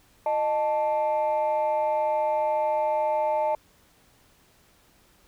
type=tone pair together; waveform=sine; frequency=614 / 880 Hz; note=D#5 / A5; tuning=-23 / 0 cents; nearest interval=tritone; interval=623 cents; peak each=-23 dBFS; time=0.26-3.55 s; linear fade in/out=2 ms; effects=tanh soft clip ceiling -18 dBFS + pink hiss -60 dBFS RMS until 5.27 s